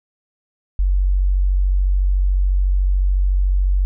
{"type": "tone", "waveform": "sine", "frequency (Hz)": 46.94, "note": "F#1", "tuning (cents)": 26, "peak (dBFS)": -13, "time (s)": [0.79, 3.85], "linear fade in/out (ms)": 0, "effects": []}